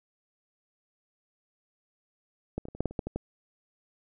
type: clicks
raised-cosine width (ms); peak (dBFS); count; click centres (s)
2; -18 / -27 / -27 / -30 / -13 / -14 / -30 / -16 / -20 / -18; 10; 2.58 / 2.654 / 2.685 / 2.75 / 2.806 / 2.857 / 2.91 / 2.992 / 3.07 / 3.16
effects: none